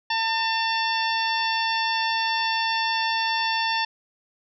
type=harmonic tone with a mistuned harmonic; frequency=901 Hz; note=A5; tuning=41 cents sharp; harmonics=1 / 2 / 3 / 4 / 5 / 6; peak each=-25 / -28 / -30 / -31 / -32 / -33 dBFS; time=0.1-3.85 s; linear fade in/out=5 ms; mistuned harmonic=4; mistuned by=-56 cents; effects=none